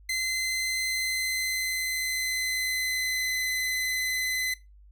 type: tone with pitch glide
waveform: sawtooth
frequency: 2059 to 2028 Hz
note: C7 to B6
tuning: -28 to +45 cents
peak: -23 dBFS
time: 0.09-4.54 s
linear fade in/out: 5 ms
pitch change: -27 cents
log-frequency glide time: 0.67-3.47 s
effects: noise-tail reverb RT60 0.2 s tail -17 dB re dry + added 50 Hz sine -50 dBFS peak until 4.91 s